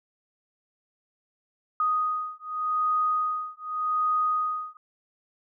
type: beating tone pair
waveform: sine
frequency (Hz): 1244.5 / 1245.35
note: D#6 / D#6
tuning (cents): 0 / +1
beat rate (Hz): 0.85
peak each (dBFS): -27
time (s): 1.8-4.77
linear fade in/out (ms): 2
effects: none